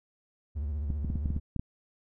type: tone with vibrato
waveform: triangle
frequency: 73.42 Hz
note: D2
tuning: in tune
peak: -28 dBFS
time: 0.55-1.4 s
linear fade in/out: 20 ms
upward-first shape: triangle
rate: 15 Hz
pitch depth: 160 cents each way
type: clicks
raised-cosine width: 5 ms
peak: -20 dBFS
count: 9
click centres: 0.903 / 1.047 / 1.101 / 1.156 / 1.258 / 1.304 / 1.365 / 1.563 / 1.595 s
effects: none